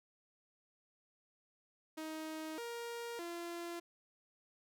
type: tone with pitch steps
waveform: sawtooth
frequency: 314.6 / 469.8 / 342.7 Hz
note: D#4 / A#4 / F4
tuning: +19 / +13 / -33 cents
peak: -38 dBFS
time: 1.97-3.8 s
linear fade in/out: 10 ms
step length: 610 ms
effects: none